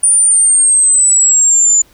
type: exponential sweep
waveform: sine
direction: down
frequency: 9397 to 7040 Hz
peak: -6 dBFS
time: 0.03-1.82 s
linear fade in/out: 5 ms
effects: pink hiss -48 dBFS RMS until 1.93 s